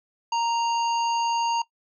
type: harmonic tone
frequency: 931 Hz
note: A#5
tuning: 2 cents flat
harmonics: 1 / 3 / 5 / 7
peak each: -22 / -32 / -36 / -39 dBFS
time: 0.32-1.62 s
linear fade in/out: 5 ms
effects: noise-tail reverb RT60 0.1 s tail -19 dB re dry